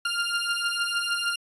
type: beating tone pair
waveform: 20% pulse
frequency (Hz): 1396.9 / 1403.4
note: F6 / F6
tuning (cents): 0 / +8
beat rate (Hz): 6.5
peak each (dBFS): -23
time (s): 0.05-1.36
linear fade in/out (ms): 5
effects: resampled to 24000 Hz